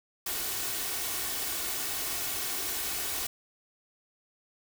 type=noise with comb filter; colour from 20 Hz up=white; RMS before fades=-33 dBFS; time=0.26-3.27 s; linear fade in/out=5 ms; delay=2.7 ms; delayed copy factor=+0.5; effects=none